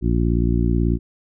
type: harmonic tone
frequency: 58.27 Hz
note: A#1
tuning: in tune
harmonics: 1 / 2 / 3 / 4 / 5 / 6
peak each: -19 / -22 / -24 / -25 / -26 / -27 dBFS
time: 0.01-0.99 s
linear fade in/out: 50 ms
effects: none